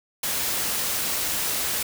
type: noise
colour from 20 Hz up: white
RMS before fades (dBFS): -26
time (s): 0.23-1.83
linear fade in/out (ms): 5
effects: none

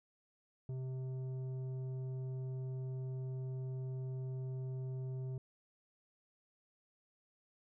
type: tone with tanh clipping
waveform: triangle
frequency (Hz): 130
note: C3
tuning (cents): -11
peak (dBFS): -40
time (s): 0.69-5.38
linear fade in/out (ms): 2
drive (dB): 13
effects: none

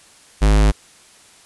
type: tone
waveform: square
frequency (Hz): 51.91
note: G#1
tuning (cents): 0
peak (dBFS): -11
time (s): 0.41-0.72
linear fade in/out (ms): 20
effects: white hiss -48 dBFS RMS until 1.45 s + resampled to 24000 Hz

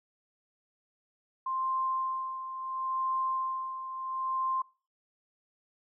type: tone with tremolo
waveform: sine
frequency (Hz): 1049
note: C6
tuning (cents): +4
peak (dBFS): -27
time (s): 1.46-4.62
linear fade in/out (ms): 5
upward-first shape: sine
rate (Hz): 0.73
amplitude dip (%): 65
effects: noise-tail reverb RT60 0.4 s tail -24 dB re dry

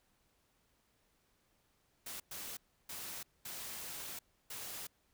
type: noise bursts at uneven times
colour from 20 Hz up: white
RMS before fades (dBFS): -45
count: 5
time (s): 2.06-2.2 / 2.31-2.57 / 2.89-3.23 / 3.45-4.19 / 4.5-4.87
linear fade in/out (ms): 5
effects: pink hiss -75 dBFS RMS until 5.13 s

